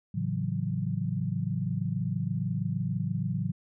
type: chord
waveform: sine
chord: F# minor seventh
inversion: first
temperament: equal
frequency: 110 / 138.59 / 164.81 / 185 Hz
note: A2 / C#3 / E3 / F#3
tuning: 0 / 0 / 0 / 0 cents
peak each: -33 dBFS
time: 0.14-3.52 s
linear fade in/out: 10 ms
effects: none